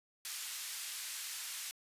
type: band-pass noise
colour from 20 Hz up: white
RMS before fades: -43 dBFS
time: 0.25-1.71 s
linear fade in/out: 0 ms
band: 1700 to 11000 Hz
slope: 12 dB/octave
effects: resampled to 32000 Hz